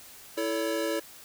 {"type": "chord", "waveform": "square", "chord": "A major", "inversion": "second", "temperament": "equal with one note detuned", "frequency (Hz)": [329.6, 440, 567], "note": ["E4", "A4", "C#5"], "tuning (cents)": [0, 0, 39], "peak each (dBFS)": [-32, -34, -32], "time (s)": [0.37, 1], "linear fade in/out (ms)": 10, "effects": ["white hiss -49 dBFS RMS until 1.24 s"]}